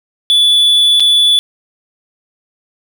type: tone with dropouts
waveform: triangle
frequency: 3452 Hz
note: A7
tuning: 34 cents flat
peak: -5 dBFS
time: 0.3-1.39 s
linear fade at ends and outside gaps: 0 ms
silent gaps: 0.998-1.004 s
effects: none